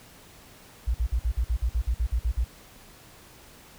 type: tone bursts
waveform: sine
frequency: 58.27 Hz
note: A#1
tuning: in tune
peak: -21 dBFS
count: 13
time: 0.87-2.444 s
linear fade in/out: 10 ms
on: 74 ms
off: 51 ms
effects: pink hiss -51 dBFS RMS until 3.78 s